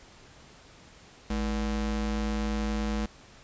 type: ring-modulated tone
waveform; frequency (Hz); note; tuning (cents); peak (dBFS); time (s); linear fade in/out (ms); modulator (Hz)
square; 133.5; C3; +35; -25; 1.3-3.06; 5; 78.7
effects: pink hiss -53 dBFS RMS until 3.43 s + resampled to 16000 Hz